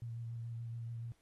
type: tone with vibrato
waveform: sine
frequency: 116.3 Hz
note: A#2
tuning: 4 cents flat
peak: -40 dBFS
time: 0.02-1.12 s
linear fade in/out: 0 ms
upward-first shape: sine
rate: 7 Hz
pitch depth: 19 cents each way
effects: pink hiss -75 dBFS RMS until 1.21 s + AAC 32 kbps